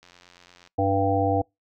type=click train; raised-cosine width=0.2 ms; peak=-33 dBFS; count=58; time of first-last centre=0.03-0.674 s; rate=88.5 Hz
type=harmonic tone; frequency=98 Hz; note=G2; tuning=in tune; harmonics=1 / 3 / 5 / 7 / 8; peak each=-26 / -26 / -26 / -26 / -26 dBFS; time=0.78-1.42 s; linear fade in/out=10 ms
effects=noise-tail reverb RT60 0.2 s tail -26 dB re dry